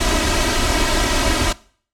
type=noise with comb filter; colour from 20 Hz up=pink; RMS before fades=-17 dBFS; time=0-1.53 s; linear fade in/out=10 ms; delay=3.1 ms; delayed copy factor=+0.8; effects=noise-tail reverb RT60 0.5 s tail -21 dB re dry + low-pass 8000 Hz 12 dB/octave